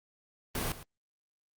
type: noise with echo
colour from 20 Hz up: pink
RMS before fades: -33 dBFS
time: 0.55-0.72 s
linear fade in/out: 2 ms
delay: 110 ms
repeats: 1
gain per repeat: -14 dB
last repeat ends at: 0.83 s
effects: Opus 32 kbps